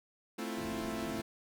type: chord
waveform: sawtooth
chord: F major seventh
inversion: first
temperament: equal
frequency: 220 / 261.6 / 329.6 / 349.2 Hz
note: A3 / C4 / E4 / F4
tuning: 0 / 0 / 0 / 0 cents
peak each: -36 / -39 / -39 / -40 dBFS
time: 0.38-1.22 s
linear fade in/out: 10 ms
type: low-pass noise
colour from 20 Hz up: white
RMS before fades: -46 dBFS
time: 0.57-1.21 s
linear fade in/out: 10 ms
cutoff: 360 Hz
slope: 96 dB/octave
effects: none